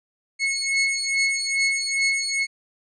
sawtooth beating tone pair, 2185 / 2187.4 Hz, C#7 / C#7, -26 / -24 cents, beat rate 2.4 Hz, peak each -20 dBFS, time 0.39-2.47 s, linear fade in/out 50 ms, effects resampled to 22050 Hz

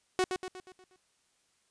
sawtooth tone with echo, 370 Hz, F#4, in tune, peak -21 dBFS, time 0.19-0.24 s, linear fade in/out 0 ms, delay 120 ms, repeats 6, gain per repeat -6 dB, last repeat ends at 0.96 s, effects white hiss -72 dBFS RMS until 1.7 s + resampled to 22050 Hz

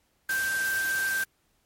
sine tone in noise, 1568 Hz, G6, in tune, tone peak -25 dBFS, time 0.29-1.24 s, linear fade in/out 5 ms, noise white, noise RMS -35 dBFS, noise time 0.29-1.24 s, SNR +7 dB, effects pink hiss -70 dBFS RMS until 1.65 s + MP3 64 kbps

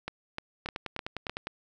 two click trains, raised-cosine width 0.3 ms, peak -18 / -18 dBFS, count 5 / 9, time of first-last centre 0.08-1.296 / 0.66-1.471 s, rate 3.29 / 9.87 Hz, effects none

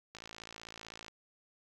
click train, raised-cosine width 0.2 ms, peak -29 dBFS, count 53, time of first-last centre 0.15-1.082 s, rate 55.8 Hz, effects 10-bit

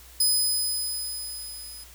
15% pulse tone with level ramp, 5020 Hz, D#8, 15 cents sharp, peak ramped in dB -13 to -35 dBFS, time 0.2-1.84 s, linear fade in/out 5 ms, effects added 60 Hz sine -50 dBFS peak until 1.94 s + white hiss -50 dBFS RMS until 1.94 s

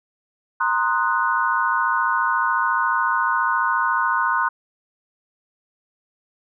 sine chord, C half-diminished seventh, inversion third, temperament equal, 932.3 / 1046.5 / 1244.5 / 1480 Hz, Bb5 / C6 / Eb6 / Gb6, 0 / 0 / 0 / 0 cents, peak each -24 / -22 / -25 / -22 dBFS, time 0.6-4.49 s, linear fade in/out 10 ms, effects none

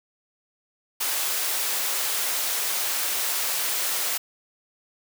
white high-pass noise, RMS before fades -26 dBFS, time 1-4.18 s, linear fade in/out 10 ms, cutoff 490 Hz, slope 12 dB/octave, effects none

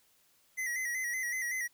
square tone with vibrato, 1975.5 Hz, B6, in tune, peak -33 dBFS, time 0.57-1.68 s, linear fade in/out 20 ms, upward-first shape square, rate 5.3 Hz, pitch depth 57 cents each way, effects white hiss -68 dBFS RMS until 1.73 s

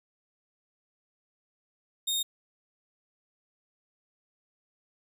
sawtooth tone, 3692 Hz, A#7, 17 cents flat, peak -24 dBFS, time 2.07-2.23 s, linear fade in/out 10 ms, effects none

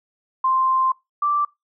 sine tone pair in turn, 1046.5 / 1171.5 Hz, C6 / D6, 0 / -5 cents, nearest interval major second, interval 195 cents, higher second, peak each -16 / -17 dBFS, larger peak first, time 0.44-0.92 / 1.22-1.45 s, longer first, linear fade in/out 5 ms, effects noise-tail reverb RT60 0.2 s tail -22 dB re dry

